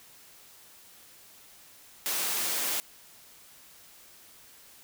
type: high-pass noise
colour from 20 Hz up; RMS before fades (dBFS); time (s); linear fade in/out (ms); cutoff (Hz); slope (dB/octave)
white; -30; 2.06-2.8; 0; 250; 12
effects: white hiss -54 dBFS RMS until 4.83 s